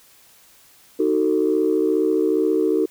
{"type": "chord", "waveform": "sine", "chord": "D# diminished", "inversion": "none", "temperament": "just", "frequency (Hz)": [311.1, 373.4, 448], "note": ["D#4", "F#4", "A4"], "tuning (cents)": [0, 16, 31], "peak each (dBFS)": -20, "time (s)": [0.99, 2.86], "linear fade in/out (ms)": 10, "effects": ["tanh soft clip ceiling -8 dBFS", "white hiss -52 dBFS RMS until 2.9 s"]}